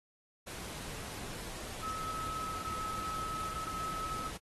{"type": "tone in noise", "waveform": "sine", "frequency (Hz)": 1291, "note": "E6", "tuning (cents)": -37, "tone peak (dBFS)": -37, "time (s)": [1.82, 4.32], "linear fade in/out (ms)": 20, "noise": "pink", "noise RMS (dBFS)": -44, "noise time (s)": [0.46, 4.38], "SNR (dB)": 4, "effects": ["AAC 32 kbps"]}